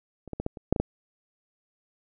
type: clicks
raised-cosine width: 2 ms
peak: -28 / -20 / -17 / -15 / -26 / -6 / -14 / -10 dBFS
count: 8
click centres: 0.277 / 0.333 / 0.4 / 0.464 / 0.572 / 0.726 / 0.762 / 0.8 s
effects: none